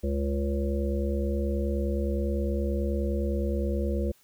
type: harmonic tone with a mistuned harmonic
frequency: 69.6 Hz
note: C#2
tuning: 8 cents sharp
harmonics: 1 / 3 / 5 / 7 / 8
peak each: -27 / -32 / -34 / -35 / -36 dBFS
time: 0.03-4.12 s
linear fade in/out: 10 ms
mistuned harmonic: 1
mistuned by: +27 cents
effects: white hiss -62 dBFS RMS until 4.23 s